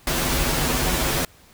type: noise with comb filter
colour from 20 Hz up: pink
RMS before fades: -22 dBFS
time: 0.07-1.25 s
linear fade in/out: 2 ms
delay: 10 ms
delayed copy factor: -0.75
effects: pink hiss -52 dBFS RMS until 1.53 s